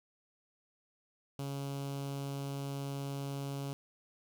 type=tone with notch filter; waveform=sawtooth; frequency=139.2 Hz; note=C#3; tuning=8 cents sharp; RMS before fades=-39 dBFS; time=1.39-3.73 s; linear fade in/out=0 ms; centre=1800 Hz; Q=1.3; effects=10-bit